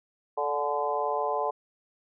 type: harmonic tone with a mistuned harmonic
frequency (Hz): 146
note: D3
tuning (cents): -10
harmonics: 3 / 4 / 5 / 6 / 7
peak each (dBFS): -32 / -32 / -32 / -32 / -32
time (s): 0.37-1.51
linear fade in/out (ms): 10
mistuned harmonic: 6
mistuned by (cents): -35
effects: none